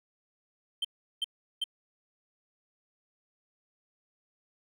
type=tone bursts; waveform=triangle; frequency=3121 Hz; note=G7; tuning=8 cents flat; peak=-26 dBFS; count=3; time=0.82-1.641 s; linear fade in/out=5 ms; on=27 ms; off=370 ms; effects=none